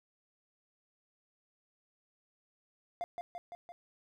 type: tone with echo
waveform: triangle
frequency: 698.5 Hz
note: F5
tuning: in tune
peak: -32 dBFS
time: 3.01-3.04 s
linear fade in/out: 0 ms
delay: 170 ms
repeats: 4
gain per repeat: -3 dB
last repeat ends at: 3.72 s
effects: none